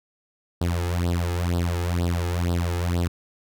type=tone with flanger; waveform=sawtooth; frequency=86.8 Hz; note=F2; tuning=10 cents flat; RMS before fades=-24 dBFS; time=0.61-3.08 s; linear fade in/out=5 ms; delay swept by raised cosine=0.22 to 2.42 ms; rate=2.1 Hz; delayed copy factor=+0.85; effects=none